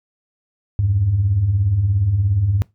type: beating tone pair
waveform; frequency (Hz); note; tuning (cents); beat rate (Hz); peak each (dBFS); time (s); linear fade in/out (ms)
sine; 83.7 / 100.7; E2 / G2; +27 / +47; 17; -23 / -14; 0.79-2.62; 0
effects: noise-tail reverb RT60 0.2 s tail -23 dB re dry + tanh soft clip ceiling -7 dBFS